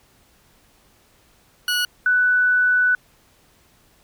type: tone pair in turn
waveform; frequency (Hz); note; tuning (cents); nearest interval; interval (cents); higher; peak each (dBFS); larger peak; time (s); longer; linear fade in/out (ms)
20% pulse / sine; 1464 / 1489.6; F#6 / F#6; -19 / +11; unison; 30; second; -14; neither; 1.68-1.85 / 2.06-2.95; second; 2
effects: pink hiss -57 dBFS RMS until 4.03 s